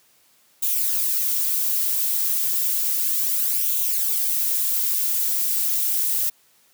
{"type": "noise with flanger", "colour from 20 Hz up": "violet", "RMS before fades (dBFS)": -22, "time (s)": [0.62, 6.3], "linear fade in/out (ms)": 10, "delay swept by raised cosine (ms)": [0.29, 4.29], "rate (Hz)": 0.32, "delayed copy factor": 0.5, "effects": ["white hiss -59 dBFS RMS until 6.73 s", "high-pass 100 Hz 12 dB/octave"]}